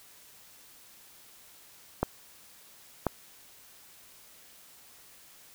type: clicks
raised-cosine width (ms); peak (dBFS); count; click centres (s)
1; -11; 2; 2.03 / 3.067
effects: white hiss -55 dBFS RMS until 5.54 s